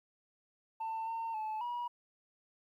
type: tone with pitch steps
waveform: sine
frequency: 894 / 909 / 867 / 964 Hz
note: A5 / A#5 / A5 / B5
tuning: +27 / -44 / -26 / -42 cents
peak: -33 dBFS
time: 0.8-1.88 s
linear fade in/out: 10 ms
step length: 270 ms
effects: tanh soft clip ceiling -34 dBFS + 12-bit